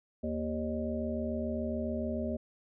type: harmonic tone with a mistuned harmonic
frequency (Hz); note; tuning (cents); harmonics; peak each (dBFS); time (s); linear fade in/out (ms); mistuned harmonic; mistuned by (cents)
78.1; D#2; +7; 1 / 3 / 5 / 7 / 8; -39 / -34 / -41 / -41 / -38; 0.23-2.37; 10; 8; -31
effects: none

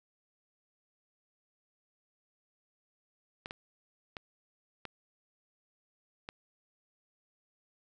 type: clicks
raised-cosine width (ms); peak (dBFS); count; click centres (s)
0.3; -24; 5; 3.459 / 3.509 / 4.168 / 4.853 / 6.289
effects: none

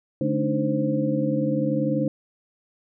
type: tone cluster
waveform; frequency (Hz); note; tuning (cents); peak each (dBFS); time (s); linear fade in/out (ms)
sine; 145.5 / 215.8 / 288.1 / 308.5 / 522; D3 / A3 / D4 / D#4 / C5; -16 / -33 / -33 / -15 / -4; -27; 0.21-2.08; 2
effects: none

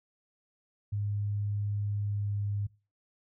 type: tone with pitch glide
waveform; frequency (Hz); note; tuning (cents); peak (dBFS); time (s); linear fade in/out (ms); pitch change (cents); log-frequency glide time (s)
sine; 102.7 to 101.99; G#2 to G#2; -19 to -31; -29; 0.92-2.67; 10; -12; 1.95-2.42
effects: noise-tail reverb RT60 0.3 s tail -21 dB re dry

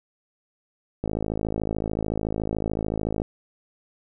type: click train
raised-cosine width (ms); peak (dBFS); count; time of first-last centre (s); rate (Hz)
2; -13; 118; 1.04-3.219; 53.7
effects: none

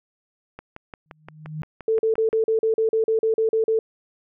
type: click train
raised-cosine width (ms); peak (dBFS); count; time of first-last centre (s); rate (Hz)
0.5; -22; 11; 0.59-2.329; 5.75
type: tone with exponential growth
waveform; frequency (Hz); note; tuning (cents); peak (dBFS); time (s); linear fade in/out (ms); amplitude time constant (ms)
sine; 154.4; D#3; -13; -25; 1.06-1.62; 0; 120
type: tone bursts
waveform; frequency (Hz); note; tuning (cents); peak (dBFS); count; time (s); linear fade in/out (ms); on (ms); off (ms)
sine; 444.2; A4; +16; -17; 13; 1.88-3.79; 2; 110; 40
effects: none

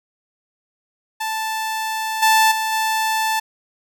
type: tone with level steps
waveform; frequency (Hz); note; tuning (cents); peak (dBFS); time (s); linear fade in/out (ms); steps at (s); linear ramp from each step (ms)
sawtooth; 880; A5; 0; -18 / -8 / -16 / -14; 1.2-3.4; 10; 2.22 / 2.51 / 2.72; 10
effects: none

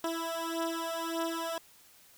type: beating tone pair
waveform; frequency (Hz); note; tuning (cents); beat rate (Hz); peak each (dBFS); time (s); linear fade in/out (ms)
15% pulse; 329.6 / 331.3; E4 / E4; 0 / +9; 1.7; -29; 0.04-1.58; 2
effects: white hiss -59 dBFS RMS until 2.17 s

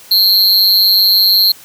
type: tone with amplitude modulation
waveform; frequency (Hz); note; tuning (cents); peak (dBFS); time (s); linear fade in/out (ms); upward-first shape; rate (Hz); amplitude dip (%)
square; 4222; C8; +15; -4; 0.11-1.52; 5; sine; 195; 85
effects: white hiss -39 dBFS RMS until 1.64 s + high-pass 60 Hz 12 dB/octave

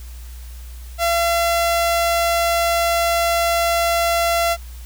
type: tone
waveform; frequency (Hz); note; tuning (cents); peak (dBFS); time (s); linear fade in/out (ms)
sawtooth; 680; F5; -46; -12; 0.98-4.57; 50
effects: added 60 Hz sine -32 dBFS peak until 4.85 s + white hiss -46 dBFS RMS until 4.85 s

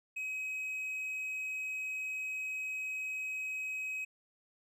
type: tone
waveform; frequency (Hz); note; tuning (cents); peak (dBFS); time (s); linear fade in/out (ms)
triangle; 2539; D#7; +34; -34; 0.16-4.05; 10
effects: none

